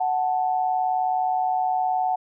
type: tone pair together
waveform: sine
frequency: 740.8 / 880 Hz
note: F#5 / A5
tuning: +2 / 0 cents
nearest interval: minor third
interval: 298 cents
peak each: -21 / -27 dBFS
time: 0-2.16 s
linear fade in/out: 10 ms
effects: none